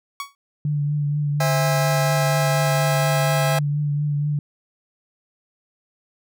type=tone with exponential decay; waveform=sawtooth; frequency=1121 Hz; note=C#6; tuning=19 cents sharp; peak=-20 dBFS; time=0.2-0.35 s; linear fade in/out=1 ms; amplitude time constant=31 ms
type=tone with vibrato; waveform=sine; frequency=146.6 Hz; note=D3; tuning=3 cents flat; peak=-19 dBFS; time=0.65-4.39 s; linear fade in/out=2 ms; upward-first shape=triangle; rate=4.2 Hz; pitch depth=30 cents each way
type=chord; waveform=sawtooth; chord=C augmented; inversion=none; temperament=just; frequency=523.3 / 654.1 / 817.6 Hz; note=C5 / E5 / G#5; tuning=0 / -14 / -27 cents; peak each=-23 / -19 / -21 dBFS; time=1.4-3.59 s; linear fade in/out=5 ms
effects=none